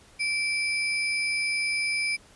sine tone with sample-and-hold, 2330 Hz, D7, 14 cents flat, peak -24 dBFS, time 0.19-2.17 s, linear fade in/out 20 ms, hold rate 7350 Hz, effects pink hiss -55 dBFS RMS until 2.35 s + resampled to 24000 Hz

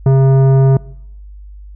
triangle tone with tanh clipping, 134.4 Hz, C3, 47 cents sharp, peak -8 dBFS, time 0.06-0.77 s, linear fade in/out 2 ms, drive 17 dB, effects noise-tail reverb RT60 0.8 s tail -23 dB re dry + added 50 Hz sine -31 dBFS peak until 1.75 s

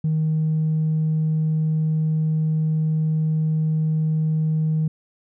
triangle tone with tanh clipping, 156.8 Hz, D#3, 14 cents sharp, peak -18 dBFS, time 0.04-4.88 s, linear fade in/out 5 ms, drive 5 dB, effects none

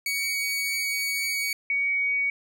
sawtooth / sine tone pair in turn, 2249 / 2249 Hz, C#7 / C#7, +24 / +24 cents, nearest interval unison, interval 0 cents, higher neither, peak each -22 dBFS, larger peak neither, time 0.06-1.53 / 1.7-2.3 s, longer first, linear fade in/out 2 ms, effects none

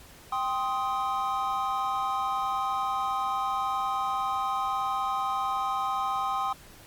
triangle chord, C minor, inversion second, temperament just, 784.9 / 1046.5 / 1255.8 Hz, G5 / C6 / Eb6, +2 / 0 / +16 cents, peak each -29 dBFS, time 0.32-6.53 s, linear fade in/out 5 ms, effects pink hiss -51 dBFS RMS until 6.86 s + Opus 48 kbps

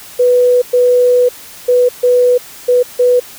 sine tone bursts at uneven times, 493.9 Hz, B4, in tune, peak -6 dBFS, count 6, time 0.19-0.62 / 0.73-1.29 / 1.68-1.89 / 2.03-2.38 / 2.68-2.83 / 2.99-3.2 s, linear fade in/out 10 ms, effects white hiss -34 dBFS RMS until 3.38 s

